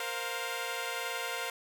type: chord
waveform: 10% pulse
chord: Bb suspended second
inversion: none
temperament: equal with one note detuned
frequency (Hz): 466.2 / 523.3 / 704.9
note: Bb4 / C5 / F5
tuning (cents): 0 / 0 / +16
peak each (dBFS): -30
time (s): 0-1.5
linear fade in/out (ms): 2
effects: none